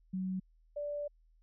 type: tone pair in turn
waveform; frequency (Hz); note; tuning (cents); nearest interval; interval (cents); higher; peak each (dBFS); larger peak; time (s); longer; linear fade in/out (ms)
sine; 187.1 / 584.1; F#3 / D5; +20 / -10; octave + minor sixth; 1970; second; -33 / -35; first; 0.13-0.4 / 0.76-1.08; second; 10
effects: added 40 Hz sine -63 dBFS peak until 1.42 s